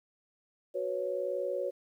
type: chord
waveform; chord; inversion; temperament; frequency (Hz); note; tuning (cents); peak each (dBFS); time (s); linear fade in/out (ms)
sine; F# suspended fourth; none; equal; 370 / 493.9 / 554.4; F#4 / B4 / C#5; 0 / 0 / 0; -37 / -36 / -33; 0.74-1.71; 20
effects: 11-bit